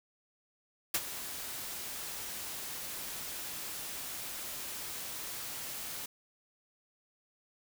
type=noise with ADSR envelope; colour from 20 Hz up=white; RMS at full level=-28 dBFS; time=0.94-6.06 s; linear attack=5 ms; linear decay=50 ms; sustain=-13 dB; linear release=5 ms; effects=none